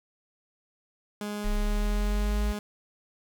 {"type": "tone", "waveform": "sawtooth", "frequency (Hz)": 207.7, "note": "G#3", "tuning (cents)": 0, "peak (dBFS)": -28, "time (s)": [1.21, 2.59], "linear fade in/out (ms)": 2}
{"type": "linear sweep", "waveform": "sine", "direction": "up", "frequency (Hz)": [31, 55], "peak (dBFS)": -24, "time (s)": [1.44, 2.53], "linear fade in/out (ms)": 20}
{"effects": ["8-bit"]}